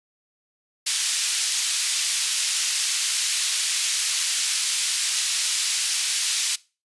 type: band-pass noise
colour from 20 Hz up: white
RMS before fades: -24 dBFS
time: 0.86-6.56 s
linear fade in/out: 10 ms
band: 2700 to 8200 Hz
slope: 12 dB/octave
effects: noise-tail reverb RT60 0.3 s tail -21 dB re dry + resampled to 24000 Hz